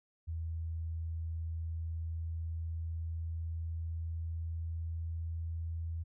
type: tone with pitch glide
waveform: sine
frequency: 81.7 to 82.46 Hz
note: E2 to E2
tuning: -15 to +1 cents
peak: -35 dBFS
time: 0.27-6.04 s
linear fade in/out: 20 ms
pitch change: +16 cents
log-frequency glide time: 0.97-5.43 s
effects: none